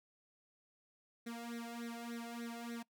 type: tone with flanger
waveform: sawtooth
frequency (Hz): 234.3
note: A#3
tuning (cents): +9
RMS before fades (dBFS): -45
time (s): 1.26-2.83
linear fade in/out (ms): 10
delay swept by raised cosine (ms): 0.5 to 1.5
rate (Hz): 3.4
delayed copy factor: +1
effects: noise-tail reverb RT60 0.1 s tail -22 dB re dry